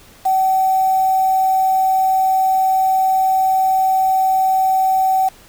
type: tone with quantisation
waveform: sine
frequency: 760 Hz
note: F#5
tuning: 46 cents sharp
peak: -12 dBFS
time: 0.25-5.29 s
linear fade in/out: 10 ms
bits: 5
effects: pink hiss -45 dBFS RMS until 5.48 s